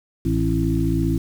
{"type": "harmonic tone with a mistuned harmonic", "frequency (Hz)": 55, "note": "A1", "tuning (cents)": 0, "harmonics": [1, 2, 3, 5, 6], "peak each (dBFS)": [-24, -24, -24, -24, -24], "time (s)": [0.25, 1.18], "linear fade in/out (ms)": 5, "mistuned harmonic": 5, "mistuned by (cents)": -48, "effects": ["7-bit"]}